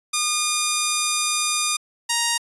5% pulse tone pair in turn, 1214 / 936.9 Hz, D#6 / A#5, -43 / +8 cents, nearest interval major third, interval 449 cents, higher first, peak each -7 dBFS, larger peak neither, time 0.13-1.77 / 2.09-2.38 s, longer first, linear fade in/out 10 ms, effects resampled to 24000 Hz

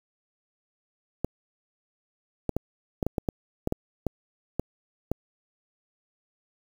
clicks, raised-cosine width 2 ms, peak -12 dBFS, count 12, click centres 1.246 / 2.493 / 2.566 / 3.028 / 3.066 / 3.182 / 3.288 / 3.674 / 3.724 / 4.067 / 4.596 / 5.116 s, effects 7-bit

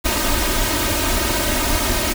pink noise with comb filter, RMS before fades -19 dBFS, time 0.04-2.14 s, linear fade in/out 20 ms, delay 3.2 ms, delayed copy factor +0.85, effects none

